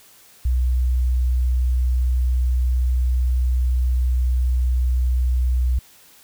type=tone; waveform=sine; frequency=62.5 Hz; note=B1; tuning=21 cents sharp; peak=-15 dBFS; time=0.45-5.79 s; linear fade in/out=5 ms; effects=tanh soft clip ceiling -11 dBFS + white hiss -50 dBFS RMS until 6.23 s